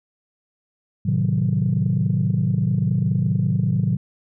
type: chord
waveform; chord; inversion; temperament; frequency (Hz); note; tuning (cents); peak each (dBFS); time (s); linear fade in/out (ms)
sine; A diminished seventh; none; equal; 110 / 130.81 / 155.56 / 185; A2 / C3 / Eb3 / Gb3; 0 / 0 / 0 / 0; -22; 1.05-3.97; 10
effects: tanh soft clip ceiling -10 dBFS